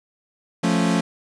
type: chord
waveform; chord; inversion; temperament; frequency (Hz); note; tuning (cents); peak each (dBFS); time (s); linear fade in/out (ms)
40% pulse; F augmented; none; equal; 174.61 / 220 / 277.2; F3 / A3 / C#4; 0 / 0 / 0; -20 / -21 / -23; 0.63-1.01; 10
effects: resampled to 22050 Hz + 8-bit